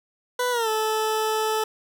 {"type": "tone with pitch glide", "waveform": "20% pulse", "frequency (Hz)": [495, 435.9], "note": ["B4", "A4"], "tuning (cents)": [4, -16], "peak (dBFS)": -17, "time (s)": [0.39, 1.64], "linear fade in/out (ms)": 5, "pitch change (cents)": -220, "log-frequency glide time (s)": [0.51, 0.69], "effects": []}